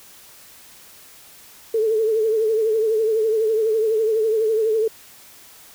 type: tone with vibrato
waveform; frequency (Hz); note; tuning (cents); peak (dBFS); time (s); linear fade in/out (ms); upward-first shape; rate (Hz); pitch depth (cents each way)
sine; 440; A4; 0; -16; 1.74-4.88; 5; triangle; 12; 73
effects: white hiss -46 dBFS RMS until 5.74 s